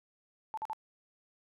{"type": "tone bursts", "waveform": "sine", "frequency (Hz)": 874, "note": "A5", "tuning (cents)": -12, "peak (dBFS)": -34, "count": 3, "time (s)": [0.54, 0.732], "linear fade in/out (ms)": 0, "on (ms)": 34, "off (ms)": 45, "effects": []}